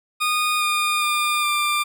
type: tone with pitch steps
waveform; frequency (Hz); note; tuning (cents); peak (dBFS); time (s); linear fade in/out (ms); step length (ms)
20% pulse; 1230 / 1216.6 / 1203.3 / 1190.2; D#6 / D#6 / D6 / D6; -20 / -39 / +42 / +23; -14; 0.2-1.84; 20; 410
effects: none